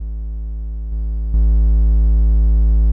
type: tone with level steps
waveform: triangle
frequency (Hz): 53.8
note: A1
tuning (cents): -38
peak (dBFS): -19 / -15 / -7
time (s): 0-2.92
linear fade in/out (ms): 10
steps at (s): 0.92 / 1.34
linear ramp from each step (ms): 2
effects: none